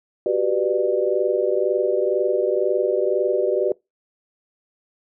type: chord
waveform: sine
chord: G major seventh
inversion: third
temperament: equal with one note detuned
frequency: 370 / 392 / 493.9 / 596.6 Hz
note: F#4 / G4 / B4 / D5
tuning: 0 / 0 / 0 / +27 cents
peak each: -23 dBFS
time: 0.26-3.72 s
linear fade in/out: 2 ms
effects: noise-tail reverb RT60 0.2 s tail -24 dB re dry